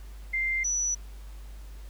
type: tone pair in turn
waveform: sine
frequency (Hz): 2093 / 5920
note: C7 / F#8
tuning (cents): 0 / 0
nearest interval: octave + tritone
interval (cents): 1800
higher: second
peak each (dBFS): -25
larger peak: neither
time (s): 0.33-0.64 / 0.64-0.95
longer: neither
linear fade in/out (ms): 10
effects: added 50 Hz sine -40 dBFS peak until 1.89 s + pink hiss -56 dBFS RMS until 1.89 s